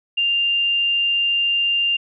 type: tone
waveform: sine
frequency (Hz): 2794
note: F7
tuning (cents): 0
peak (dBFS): -16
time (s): 0.17-1.97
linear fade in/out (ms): 10
effects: none